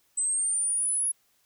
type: linear sweep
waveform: sine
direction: up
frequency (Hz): 8040 to 10548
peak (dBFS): -24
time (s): 0.17-1.12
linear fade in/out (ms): 10
effects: white hiss -68 dBFS RMS until 1.45 s